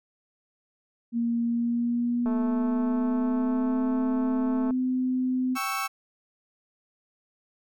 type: tone with pitch glide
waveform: sine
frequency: 234.2 to 255.4 Hz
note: A#3 to C4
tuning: +8 to -42 cents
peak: -23 dBFS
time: 1.12-5.58 s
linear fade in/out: 50 ms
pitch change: +150 cents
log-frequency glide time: 1.44-3.84 s
type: click train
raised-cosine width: 1 ms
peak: -23 dBFS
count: 537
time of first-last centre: 2.26-4.707 s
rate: 219 Hz
type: chord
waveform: 30% pulse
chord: C# diminished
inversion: second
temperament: equal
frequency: 784 / 1108.7 / 1318.5 Hz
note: G5 / C#6 / E6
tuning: 0 / 0 / 0 cents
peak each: -32 / -29 / -28 dBFS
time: 5.55-5.88 s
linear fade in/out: 20 ms
effects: none